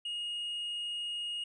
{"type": "tone with tanh clipping", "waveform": "sine", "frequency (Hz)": 2867, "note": "F7", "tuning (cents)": 45, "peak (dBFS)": -35, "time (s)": [0.05, 1.44], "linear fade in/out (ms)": 5, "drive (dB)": 2, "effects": ["resampled to 22050 Hz"]}